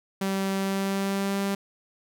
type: tone with pitch glide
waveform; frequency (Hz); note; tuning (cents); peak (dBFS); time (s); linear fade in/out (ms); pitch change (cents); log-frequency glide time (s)
sawtooth; 193.8 to 197.64; G3 to G3; -20 to +14; -21; 0.21-1.55; 5; +34; 0.55-1.39
effects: none